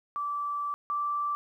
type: tone pair in turn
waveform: sine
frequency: 1162 / 1168.3 Hz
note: D6 / D6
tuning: -19 / -9 cents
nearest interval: unison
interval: 10 cents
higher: second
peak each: -29 / -27 dBFS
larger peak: second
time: 0.16-0.74 / 0.9-1.35 s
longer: first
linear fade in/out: 0 ms
effects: 11-bit